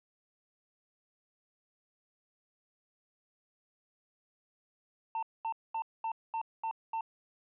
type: tone bursts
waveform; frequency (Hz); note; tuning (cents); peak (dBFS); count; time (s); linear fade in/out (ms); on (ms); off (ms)
triangle; 899; A5; +37; -30; 7; 5.15-7.009; 2; 77; 220
effects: resampled to 8000 Hz